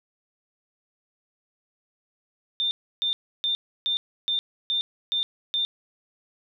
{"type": "tone bursts", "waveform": "sine", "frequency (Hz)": 3596, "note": "A7", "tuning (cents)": 37, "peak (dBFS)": -22, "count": 8, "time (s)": [2.6, 5.65], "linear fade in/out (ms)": 0, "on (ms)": 110, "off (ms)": 310, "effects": []}